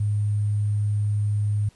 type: tone with sample-and-hold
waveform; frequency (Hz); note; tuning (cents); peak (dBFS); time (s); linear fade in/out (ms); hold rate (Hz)
sine; 103.83; G#2; 0; -20; 0-1.69; 5; 8820
effects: pink hiss -58 dBFS RMS until 1.75 s + resampled to 24000 Hz